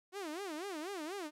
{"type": "tone with vibrato", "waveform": "sawtooth", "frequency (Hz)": 349.2, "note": "F4", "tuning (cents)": 0, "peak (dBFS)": -36, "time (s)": [0.12, 1.31], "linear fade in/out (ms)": 50, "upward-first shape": "sine", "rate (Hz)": 4.1, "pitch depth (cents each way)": 270, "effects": ["low-pass 12000 Hz 12 dB/octave", "13-bit"]}